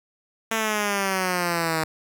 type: exponential sweep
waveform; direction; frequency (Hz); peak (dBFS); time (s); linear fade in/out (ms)
5% pulse; down; 225.8 to 157.2; -11; 0.51-1.84; 5
effects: none